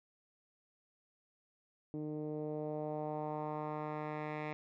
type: tone with low-pass filter sweep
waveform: 10% pulse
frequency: 152 Hz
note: D#3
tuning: 40 cents flat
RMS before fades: -40 dBFS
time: 1.94-4.53 s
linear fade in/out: 0 ms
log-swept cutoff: 330 to 2200 Hz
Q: 1.9
effects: none